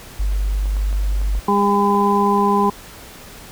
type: tone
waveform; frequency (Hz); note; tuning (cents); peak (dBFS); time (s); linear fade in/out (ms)
sine; 49.48; G1; +17; -16; 0.19-1.4; 10
type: clicks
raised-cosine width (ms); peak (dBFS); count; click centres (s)
1; -24; 8; 0.657 / 0.767 / 0.928 / 1.216 / 1.351 / 1.623 / 1.948 / 2.004
type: harmonic tone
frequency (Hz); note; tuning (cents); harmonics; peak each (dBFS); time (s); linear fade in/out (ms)
202.1; G#3; -47; 1 / 2 / 4 / 5; -18 / -19 / -21 / -17; 1.48-2.7; 5
effects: pink hiss -39 dBFS RMS until 3.51 s